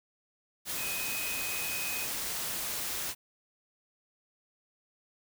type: tone in noise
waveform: sine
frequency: 2513 Hz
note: D#7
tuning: 17 cents sharp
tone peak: -37 dBFS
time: 0.76-2.08 s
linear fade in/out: 50 ms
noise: white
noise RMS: -35 dBFS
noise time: 0.65-3.15 s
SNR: -5 dB
effects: none